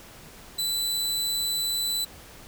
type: tone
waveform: sawtooth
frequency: 3989 Hz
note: B7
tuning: 17 cents sharp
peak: -22 dBFS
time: 0.58-2.05 s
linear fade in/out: 10 ms
effects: pink hiss -47 dBFS RMS until 2.47 s